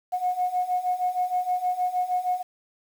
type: beating tone pair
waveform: sine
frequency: 723 / 729.4 Hz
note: F#5 / F#5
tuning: -40 / -25 cents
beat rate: 6.4 Hz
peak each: -27 / -24 dBFS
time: 0.12-2.43 s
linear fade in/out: 20 ms
effects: tanh soft clip ceiling -16 dBFS + 8-bit